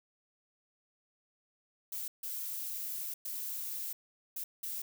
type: noise bursts at uneven times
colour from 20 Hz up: violet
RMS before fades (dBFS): -39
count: 5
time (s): 1.92-2.08 / 2.23-3.14 / 3.25-3.93 / 4.36-4.44 / 4.63-4.82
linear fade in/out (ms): 5
effects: none